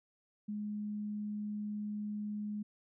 sine tone, 209.1 Hz, G#3, 12 cents sharp, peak -36 dBFS, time 0.48-2.63 s, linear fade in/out 10 ms, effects none

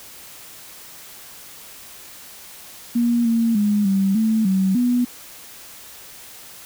sine tone with pitch steps, 237.1 / 229.6 / 207 / 194.4 / 220.6 / 190.3 / 245 Hz, A#3 / A#3 / G#3 / G3 / A3 / F#3 / B3, +30 / -26 / -5 / -14 / +5 / +49 / -14 cents, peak -15 dBFS, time 2.95-5.05 s, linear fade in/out 10 ms, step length 300 ms, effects white hiss -41 dBFS RMS until 6.65 s

